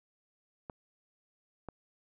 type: clicks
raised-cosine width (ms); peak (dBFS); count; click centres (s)
1; -27; 2; 0.698 / 1.687
effects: none